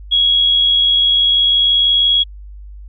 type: tone with amplitude modulation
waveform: sine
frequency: 3322 Hz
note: G#7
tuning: in tune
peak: -8 dBFS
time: 0.11-2.24 s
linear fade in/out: 20 ms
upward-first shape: sine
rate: 80.3 Hz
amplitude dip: 35%
effects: added 50 Hz sine -31 dBFS peak until 2.88 s